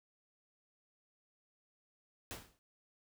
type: noise with exponential decay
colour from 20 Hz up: pink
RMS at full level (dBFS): -41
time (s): 2.31-2.59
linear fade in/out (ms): 0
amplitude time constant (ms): 59
effects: none